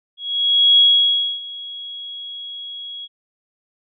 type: tone with ADSR envelope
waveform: sine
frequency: 3322 Hz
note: G#7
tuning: in tune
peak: -8 dBFS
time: 0.17-3.08 s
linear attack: 610 ms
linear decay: 620 ms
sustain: -21 dB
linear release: 39 ms
effects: none